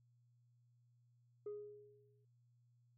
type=tone with exponential decay; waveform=sine; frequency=415.3 Hz; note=G#4; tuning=in tune; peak=-40 dBFS; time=1.46-2.25 s; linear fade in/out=5 ms; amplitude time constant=170 ms; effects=tanh soft clip ceiling -41 dBFS + added 120 Hz sine -70 dBFS peak until 2.97 s